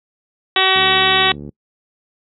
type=harmonic tone; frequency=379.1 Hz; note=F#4; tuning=42 cents sharp; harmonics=1 / 2 / 3 / 4 / 5 / 6 / 7 / 8 / 9 / 10; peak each=-22 / -20 / -20 / -24 / -20 / -24 / -22 / -21 / -20 / -20 dBFS; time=0.56-1.32 s; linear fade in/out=2 ms
type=click train; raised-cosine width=3 ms; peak=-18 dBFS; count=54; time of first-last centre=0.76-1.491 s; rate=72.5 Hz
effects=noise-tail reverb RT60 0.1 s tail -26 dB re dry + high-pass 100 Hz 12 dB/octave